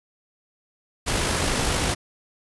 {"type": "noise with amplitude modulation", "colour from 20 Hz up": "pink", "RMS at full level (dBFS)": -22, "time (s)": [1.06, 1.95], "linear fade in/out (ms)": 20, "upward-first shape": "sine", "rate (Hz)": 52.9, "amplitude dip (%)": 30, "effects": ["resampled to 24000 Hz"]}